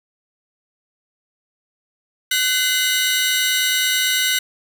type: tone cluster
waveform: sawtooth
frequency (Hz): 1510 / 2056 / 2931 / 3770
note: F#6 / C7 / F#7 / A#7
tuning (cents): +35 / -31 / -17 / +19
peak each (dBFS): -19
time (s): 2.31-4.39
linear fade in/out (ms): 5
effects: none